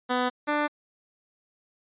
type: tone pair in turn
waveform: 10% pulse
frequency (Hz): 249.5 / 296.1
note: B3 / D4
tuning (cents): +18 / +14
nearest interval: minor third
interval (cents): 296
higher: second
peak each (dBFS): -15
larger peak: neither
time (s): 0.09-0.3 / 0.47-0.68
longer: neither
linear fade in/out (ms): 20
effects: resampled to 8000 Hz